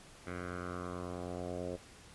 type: tone with low-pass filter sweep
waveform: 10% pulse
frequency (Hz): 89.2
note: F2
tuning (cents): +37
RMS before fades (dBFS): -41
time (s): 0.26-1.77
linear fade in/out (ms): 20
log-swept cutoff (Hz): 1900 to 550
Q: 3.1
effects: pink hiss -56 dBFS RMS until 2.14 s + resampled to 24000 Hz